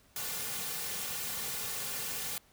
white noise with comb filter, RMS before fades -37 dBFS, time 0.16-2.38 s, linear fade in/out 2 ms, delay 3.1 ms, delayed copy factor -0.75, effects pink hiss -64 dBFS RMS until 2.52 s

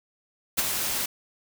white noise with ADSR envelope, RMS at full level -21 dBFS, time 0.57-1.06 s, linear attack 19 ms, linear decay 27 ms, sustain -7 dB, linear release 6 ms, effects none

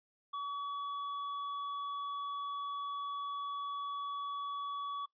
sine tone with tanh clipping, 1135 Hz, C#6, 41 cents sharp, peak -38 dBFS, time 0.33-5.06 s, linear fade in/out 10 ms, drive 8 dB, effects noise-tail reverb RT60 0.1 s tail -21 dB re dry + resampled to 11025 Hz

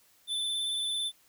square tone with vibrato, 3520 Hz, A7, in tune, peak -30 dBFS, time 0.27-1.12 s, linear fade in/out 50 ms, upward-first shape sine, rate 18 Hz, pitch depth 24 cents each way, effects white hiss -64 dBFS RMS until 1.28 s

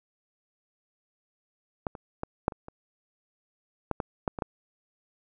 clicks, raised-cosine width 1 ms, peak -15 / -26 / -17 / -8 / -26 / -27 / -13 / -15 / -12 / -20 / -14 dBFS, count 11, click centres 1.868 / 1.952 / 2.234 / 2.481 / 2.522 / 2.684 / 3.913 / 4.002 / 4.278 / 4.388 / 4.422 s, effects none

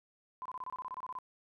sine tone bursts, 1016 Hz, B5, 49 cents sharp, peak -38 dBFS, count 13, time 0.42-1.187 s, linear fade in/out 0 ms, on 35 ms, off 26 ms, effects none

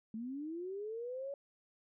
sine linear sweep, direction up, 213.6 to 567 Hz, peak -39 dBFS, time 0.14-1.34 s, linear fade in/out 2 ms, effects none

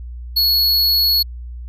square tone, 4361 Hz, C#8, 29 cents flat, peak -13 dBFS, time 0.36-1.23 s, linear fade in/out 10 ms, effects added 60 Hz sine -28 dBFS peak until 1.68 s

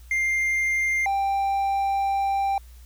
triangle tone pair in turn, 2104 / 788.1 Hz, C7 / G5, +9 / +9 cents, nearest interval octave + perfect fourth, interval 1700 cents, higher first, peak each -19 dBFS, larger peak neither, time 0.11-1.06 / 1.06-2.58 s, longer second, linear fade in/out 2 ms, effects added 60 Hz sine -43 dBFS peak until 2.85 s + white hiss -57 dBFS RMS until 2.85 s

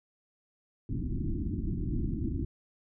pink low-pass noise, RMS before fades -32 dBFS, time 0.89-2.45 s, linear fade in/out 5 ms, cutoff 350 Hz, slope 96 dB/octave, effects none

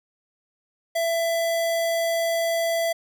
square tone, 667 Hz, E5, 20 cents sharp, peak -22 dBFS, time 0.95-2.93 s, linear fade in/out 10 ms, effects none

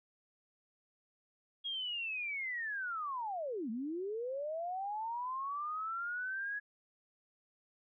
sine linear two-way sweep, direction down then up, 3300 to 211.6 to 1684 Hz, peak -36 dBFS, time 1.64-6.6 s, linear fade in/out 20 ms, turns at 3.7 s, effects none

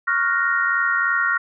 sine chord, Gb major seventh, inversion second, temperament equal, 1108.7 / 1396.9 / 1480 / 1864.7 Hz, Db6 / F6 / Gb6 / Bb6, 0 / 0 / 0 / 0 cents, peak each -26 / -20 / -26 / -22 dBFS, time 0.07-1.38 s, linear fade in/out 10 ms, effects none

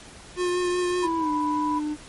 square tone with vibrato, 357.5 Hz, F4, 41 cents sharp, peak -23 dBFS, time 0.36-1.09 s, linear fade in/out 50 ms, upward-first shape triangle, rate 5.3 Hz, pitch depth 16 cents each way
triangle tone with pitch glide, 329.6 to 300.5 Hz, E4 to D4, 0 to +40 cents, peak -23 dBFS, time 1.02-1.97 s, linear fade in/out 50 ms, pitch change -160 cents, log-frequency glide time 1.17-1.3 s
sine tone, 988 Hz, B5, in tune, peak -24 dBFS, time 1.02-1.8 s, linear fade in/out 20 ms
effects pink hiss -45 dBFS RMS until 2.08 s + MP3 48 kbps

